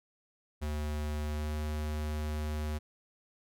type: tone with pitch glide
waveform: square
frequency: 75 to 75.92 Hz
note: D2 to D#2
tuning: +37 to -42 cents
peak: -33 dBFS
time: 0.61-2.79 s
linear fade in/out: 20 ms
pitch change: +21 cents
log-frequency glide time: 1.25-1.53 s
effects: none